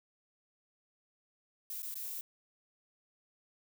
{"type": "noise with dropouts", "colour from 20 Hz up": "violet", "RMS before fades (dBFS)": -41, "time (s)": [1.7, 2.21], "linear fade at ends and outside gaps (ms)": 1, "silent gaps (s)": [[1.821, 1.829], [1.942, 1.955]], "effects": []}